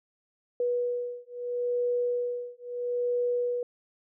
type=beating tone pair; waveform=sine; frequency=486.8 / 487.56 Hz; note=B4 / B4; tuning=-25 / -22 cents; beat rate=0.76 Hz; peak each=-30 dBFS; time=0.6-3.63 s; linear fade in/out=2 ms; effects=none